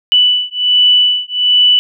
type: beating tone pair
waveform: sine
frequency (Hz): 2972 / 2973.3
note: F#7 / F#7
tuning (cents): +7 / +8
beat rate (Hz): 1.3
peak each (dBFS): -11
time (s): 0.12-1.79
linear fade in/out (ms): 0
effects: none